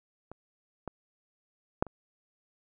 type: clicks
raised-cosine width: 1 ms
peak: -29 / -22 / -10 / -30 dBFS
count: 4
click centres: 0.316 / 0.877 / 1.825 / 1.867 s
effects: none